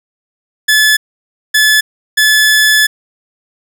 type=tone bursts at uneven times; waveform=sawtooth; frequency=1725 Hz; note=A6; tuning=35 cents flat; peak=-3 dBFS; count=3; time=0.68-0.97 / 1.54-1.81 / 2.17-2.87 s; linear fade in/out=10 ms; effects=none